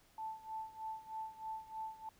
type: tone with tremolo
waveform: sine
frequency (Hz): 880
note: A5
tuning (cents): 0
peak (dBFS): -39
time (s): 0.18-2.09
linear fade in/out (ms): 2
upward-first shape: sine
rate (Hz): 3.2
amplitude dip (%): 85
effects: pink hiss -68 dBFS RMS until 2.19 s